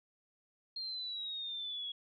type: exponential sweep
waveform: sine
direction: down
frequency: 4226 to 3322 Hz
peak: -38 dBFS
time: 0.76-1.92 s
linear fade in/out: 5 ms
effects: none